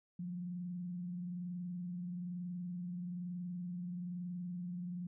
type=tone with frequency modulation; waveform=sine; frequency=177.4 Hz; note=F3; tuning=27 cents sharp; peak=-39 dBFS; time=0.19-5.07 s; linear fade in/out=5 ms; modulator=21.1 Hz; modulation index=0.25; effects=none